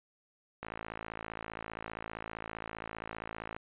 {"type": "click train", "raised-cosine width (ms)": 0.5, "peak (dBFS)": -24, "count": 163, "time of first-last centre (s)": [0.63, 3.565], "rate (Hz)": 55.2, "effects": ["resampled to 8000 Hz"]}